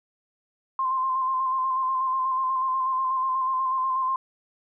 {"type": "tone with vibrato", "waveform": "sine", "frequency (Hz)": 1046.5, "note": "C6", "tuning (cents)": 0, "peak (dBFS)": -22, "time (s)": [0.79, 4.16], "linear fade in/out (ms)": 2, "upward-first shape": "square", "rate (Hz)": 8.2, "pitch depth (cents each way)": 24, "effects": []}